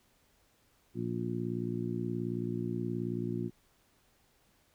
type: harmonic tone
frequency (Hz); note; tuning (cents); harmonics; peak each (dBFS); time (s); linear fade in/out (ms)
58.7; A#1; +13; 2 / 3 / 4 / 5 / 6; -38 / -38 / -38 / -42 / -38; 0.94-3.51; 50
effects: pink hiss -69 dBFS RMS until 4.74 s